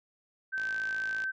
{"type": "tone", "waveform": "sine", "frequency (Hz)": 1547, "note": "G6", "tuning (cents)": -23, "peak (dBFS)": -30, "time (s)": [0.52, 1.32], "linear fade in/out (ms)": 20}
{"type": "click train", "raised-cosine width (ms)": 0.2, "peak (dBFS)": -27, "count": 37, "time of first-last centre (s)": [0.58, 1.239], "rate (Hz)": 54.6}
{"effects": []}